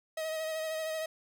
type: tone with vibrato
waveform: 45% pulse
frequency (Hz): 634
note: D#5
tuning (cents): +32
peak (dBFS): -33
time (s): 0.17-1.06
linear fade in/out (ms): 5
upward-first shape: sine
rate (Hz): 13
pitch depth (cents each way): 23
effects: none